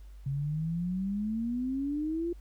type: exponential sweep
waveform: sine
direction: up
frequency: 134.5 to 349.2 Hz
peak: -29 dBFS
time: 0.26-2.33 s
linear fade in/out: 5 ms
effects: added 50 Hz sine -45 dBFS peak until 2.4 s + pink hiss -67 dBFS RMS until 2.4 s